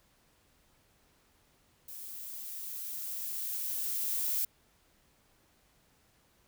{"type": "noise with level ramp", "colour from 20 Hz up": "violet", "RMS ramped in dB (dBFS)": [-45, -31], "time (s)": [1.88, 4.45], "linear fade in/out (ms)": 5, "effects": ["pink hiss -68 dBFS RMS until 6.47 s"]}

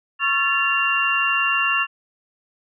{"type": "tone cluster", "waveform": "sine", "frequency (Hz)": [1102, 1356, 1743, 2773], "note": ["C#6", "E6", "A6", "F7"], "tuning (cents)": [-11, 49, -17, -13], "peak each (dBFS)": [-24, -25, -24, -20], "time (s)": [0.19, 1.87], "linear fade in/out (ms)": 50, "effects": []}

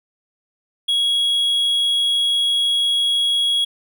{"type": "tone", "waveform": "triangle", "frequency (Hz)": 3322, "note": "G#7", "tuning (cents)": 0, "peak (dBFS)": -14, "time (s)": [0.88, 3.65], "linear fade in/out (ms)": 10, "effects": []}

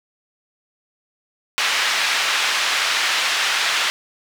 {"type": "band-pass noise", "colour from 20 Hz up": "pink", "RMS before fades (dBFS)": -20, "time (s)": [1.58, 3.9], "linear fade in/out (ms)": 0, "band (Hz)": [1500, 4500], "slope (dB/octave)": 12, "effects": []}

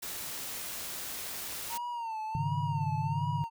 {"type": "noise", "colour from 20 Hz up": "white", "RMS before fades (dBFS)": -39, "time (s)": [0.02, 1.78], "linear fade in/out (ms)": 10}
{"type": "tone with vibrato", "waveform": "triangle", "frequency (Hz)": 916, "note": "A#5", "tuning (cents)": -31, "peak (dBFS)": -32, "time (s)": [1.69, 3.5], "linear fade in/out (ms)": 50, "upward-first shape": "sine", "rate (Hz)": 1.4, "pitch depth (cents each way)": 94}
{"type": "chord", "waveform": "sine", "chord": "Ab suspended fourth", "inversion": "none", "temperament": "equal", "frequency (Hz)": [103.83, 138.59, 155.56], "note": ["Ab2", "Db3", "Eb3"], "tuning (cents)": [0, 0, 0], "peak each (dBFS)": [-36, -33, -34], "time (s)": [2.35, 3.44], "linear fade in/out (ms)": 0}
{"effects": []}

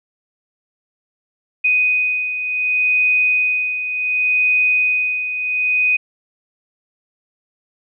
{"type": "beating tone pair", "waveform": "sine", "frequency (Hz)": [2495, 2495.68], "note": ["D#7", "D#7"], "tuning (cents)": [4, 5], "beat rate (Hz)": 0.68, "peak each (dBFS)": [-15, -22], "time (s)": [1.64, 5.97], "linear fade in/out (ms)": 10, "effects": []}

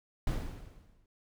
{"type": "noise with exponential decay", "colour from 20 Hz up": "brown", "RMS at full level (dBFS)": -29, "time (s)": [0.27, 1.06], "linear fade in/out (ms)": 2, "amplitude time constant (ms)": 170, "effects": []}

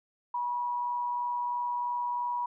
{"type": "tone with amplitude modulation", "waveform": "sine", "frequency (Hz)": 970, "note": "B5", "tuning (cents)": -31, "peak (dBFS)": -27, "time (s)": [0.34, 2.46], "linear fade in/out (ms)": 5, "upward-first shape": "sine", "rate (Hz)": 123, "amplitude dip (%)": 35, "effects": []}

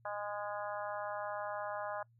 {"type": "harmonic tone with a mistuned harmonic", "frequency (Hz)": 205.9, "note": "G#3", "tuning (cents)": -15, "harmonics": [3, 4, 5, 6, 7, 8], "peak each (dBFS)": [-41, -43, -45, -47, -48, -49], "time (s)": [0.05, 2.03], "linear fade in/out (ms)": 5, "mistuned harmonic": 8, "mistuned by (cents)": 19, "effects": ["noise-tail reverb RT60 0.1 s tail -24 dB re dry", "added 116 Hz sine -64 dBFS peak until 2.19 s"]}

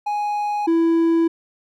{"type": "tone pair in turn", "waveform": "triangle", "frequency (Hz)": [830.6, 331.3], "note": ["G#5", "E4"], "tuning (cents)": [0, 9], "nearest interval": "octave + major third", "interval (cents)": 1591, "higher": "first", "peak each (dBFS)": [-18, -12], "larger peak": "second", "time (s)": [[0.06, 0.67], [0.67, 1.28]], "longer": "neither", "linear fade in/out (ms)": 10, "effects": []}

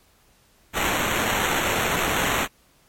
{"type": "noise with sample-and-hold", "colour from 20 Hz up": "white", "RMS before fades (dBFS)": -23, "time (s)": [0.73, 2.48], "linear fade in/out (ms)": 50, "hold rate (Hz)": 4900, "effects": ["pink hiss -59 dBFS RMS until 2.88 s", "MP3 64 kbps"]}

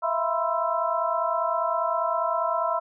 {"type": "tone cluster", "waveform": "sine", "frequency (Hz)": [650, 680, 980, 1035, 1328], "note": ["E5", "F5", "B5", "C6", "E6"], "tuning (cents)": [-24, -46, -14, -19, 12], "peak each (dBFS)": -29, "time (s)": [0.02, 2.8], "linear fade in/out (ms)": 20, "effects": []}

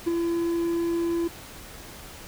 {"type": "tone with ADSR envelope", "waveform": "triangle", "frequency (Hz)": 338.3, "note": "E4", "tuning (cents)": 45, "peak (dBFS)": -17, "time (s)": [0.06, 1.28], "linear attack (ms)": 18, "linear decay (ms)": 13, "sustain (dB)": -4, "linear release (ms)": 8, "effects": ["pink hiss -43 dBFS RMS until 2.27 s"]}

